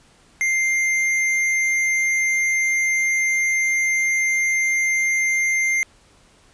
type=tone with tanh clipping; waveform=sine; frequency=2099 Hz; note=C7; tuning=5 cents sharp; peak=-19 dBFS; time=0.41-5.83 s; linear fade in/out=0 ms; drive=14 dB; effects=pink hiss -54 dBFS RMS until 6.53 s + resampled to 22050 Hz